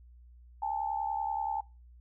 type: tone pair together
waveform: sine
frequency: 809.5 / 880 Hz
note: G#5 / A5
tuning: -45 / 0 cents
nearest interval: minor second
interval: 145 cents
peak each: -33 / -33 dBFS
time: 0.62-1.61 s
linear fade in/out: 5 ms
effects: noise-tail reverb RT60 0.3 s tail -24 dB re dry + added 60 Hz sine -52 dBFS peak until 2 s